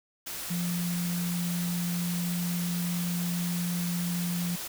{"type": "tone in noise", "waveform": "sine", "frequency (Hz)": 174.61, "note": "F3", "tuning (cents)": 0, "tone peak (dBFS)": -28, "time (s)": [0.5, 4.56], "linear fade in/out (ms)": 10, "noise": "white", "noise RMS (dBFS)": -37, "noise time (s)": [0.26, 4.68], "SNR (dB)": 6, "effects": []}